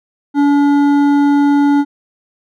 triangle tone with hard clipping, 286 Hz, D4, 46 cents flat, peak -10 dBFS, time 0.34-1.85 s, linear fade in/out 50 ms, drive 13 dB, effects none

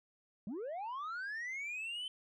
sine linear sweep, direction up, 180.3 to 3084 Hz, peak -36 dBFS, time 0.47-2.08 s, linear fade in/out 2 ms, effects tanh soft clip ceiling -38 dBFS

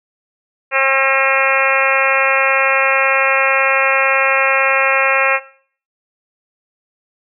harmonic tone, 269.1 Hz, C4, 49 cents sharp, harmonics 2 / 3 / 4 / 5 / 6 / 7 / 8 / 9 / 10, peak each -18 / -24 / -21 / -20 / -21 / -20 / -21 / -18 / -22 dBFS, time 0.71-5.4 s, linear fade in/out 50 ms, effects noise-tail reverb RT60 0.5 s tail -18 dB re dry

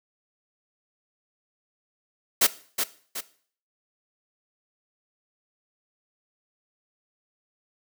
white noise with echo, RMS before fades -18 dBFS, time 2.41-2.47 s, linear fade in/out 10 ms, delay 370 ms, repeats 2, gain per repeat -7 dB, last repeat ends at 3.21 s, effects noise-tail reverb RT60 0.5 s tail -17 dB re dry + high-pass 150 Hz 12 dB/octave

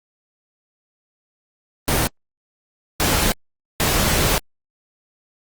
pink noise bursts at uneven times, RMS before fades -18 dBFS, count 3, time 1.88-2.07 / 3-3.32 / 3.8-4.38 s, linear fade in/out 0 ms, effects Opus 24 kbps

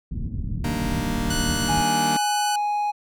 pink low-pass noise, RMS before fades -28 dBFS, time 0.11-1.82 s, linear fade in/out 5 ms, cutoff 220 Hz, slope 24 dB/octave
sawtooth chord, Eb major seventh, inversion none, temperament just, 155.56 / 194.45 / 233.3 / 291.7 Hz, Eb3 / G3 / Bb3 / D4, 0 / -14 / +2 / -12 cents, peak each -26 / -28 / -23 / -28 dBFS, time 0.64-2.17 s, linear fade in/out 5 ms
10% pulse tone with pitch glide, 1480 to 1490.3 Hz, F#6 to F#6, 0 to +12 cents, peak -17 dBFS, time 1.3-2.56 s, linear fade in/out 5 ms, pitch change +12 cents, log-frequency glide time 1.84-2.06 s
triangle tone, 830.6 Hz, G#5, in tune, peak -19 dBFS, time 1.68-2.92 s, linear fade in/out 20 ms
effects none

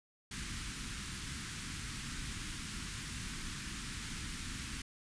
pink band-stop noise, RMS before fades -42 dBFS, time 0.31-4.82 s, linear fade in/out 5 ms, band 280 to 1300 Hz, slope 24 dB/octave, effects resampled to 22050 Hz

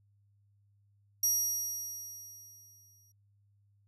25% pulse tone with exponential decay, 5700 Hz, F8, 34 cents sharp, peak -20 dBFS, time 1.23-3.12 s, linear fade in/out 5 ms, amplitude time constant 410 ms, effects added 101 Hz sine -65 dBFS peak until 3.87 s

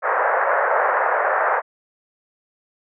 pink band-pass noise, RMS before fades -19 dBFS, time 0.02-1.62 s, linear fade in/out 50 ms, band 490 to 1800 Hz, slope 48 dB/octave, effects none

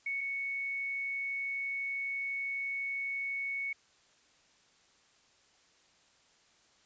sine tone pair in turn, 2217 / 2217 Hz, C#7 / C#7, 0 / 0 cents, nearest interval unison, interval 0 cents, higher neither, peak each -32 / -33 dBFS, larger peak first, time 0.06-0.21 / 0.21-3.73 s, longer second, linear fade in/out 5 ms, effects white hiss -66 dBFS RMS until 6.85 s + resampled to 16000 Hz

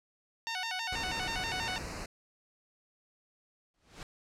10% pulse tone with vibrato, 822 Hz, G#5, 18 cents flat, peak -25 dBFS, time 0.47-1.78 s, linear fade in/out 0 ms, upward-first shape square, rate 6.2 Hz, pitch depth 180 cents each way
pink band-stop noise, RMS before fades -40 dBFS, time 0.92-2.06 s, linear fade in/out 5 ms, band 2800 to 4000 Hz, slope 96 dB/octave
pink noise with exponential growth, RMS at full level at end -42 dBFS, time 3.74-4.03 s, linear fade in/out 1 ms, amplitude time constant 62 ms
effects low-pass 7000 Hz 12 dB/octave

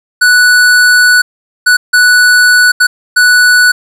square tone bursts at uneven times, 1480 Hz, F#6, in tune, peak -4 dBFS, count 5, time 0.21-1.22 / 1.66-1.77 / 1.93-2.72 / 2.8-2.87 / 3.16-3.72 s, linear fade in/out 10 ms, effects low-pass 12000 Hz 12 dB/octave + 7-bit

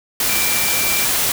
sine tone in noise, 2347 Hz, D7, 2 cents flat, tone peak -23 dBFS, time 0.29-1.05 s, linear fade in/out 2 ms, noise white, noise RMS -18 dBFS, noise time 0.2-1.32 s, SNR -8 dB, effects none

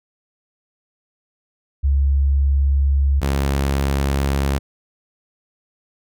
sine / sawtooth tone pair in turn, 69.3 / 69.04 Hz, C#2 / C#2, 0 / -6 cents, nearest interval unison, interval 6 cents, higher first, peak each -13 dBFS, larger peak neither, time 1.83-3.21 / 3.21-4.59 s, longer neither, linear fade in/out 20 ms, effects none

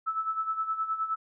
sine tone with tremolo, 1310 Hz, E6, 11 cents flat, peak -25 dBFS, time 0.06-1.16 s, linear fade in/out 20 ms, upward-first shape sine, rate 9.6 Hz, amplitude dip 70%, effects none

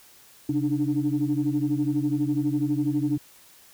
sine tone cluster, 135.3 / 291.6 / 303.7 Hz, C#3 / D4 / D#4, -42 / -12 / -42 cents, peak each -28 / -25 / -25 dBFS, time 0.49-3.18 s, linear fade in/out 5 ms, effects tanh soft clip ceiling -14 dBFS + white hiss -53 dBFS RMS until 3.73 s

